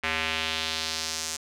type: tone with band-pass filter sweep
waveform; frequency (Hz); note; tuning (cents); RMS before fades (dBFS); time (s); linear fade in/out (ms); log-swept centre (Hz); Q
square; 80; D#2; +49; -30; 0.03-1.37; 10; 2200 to 6800; 1.8
effects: none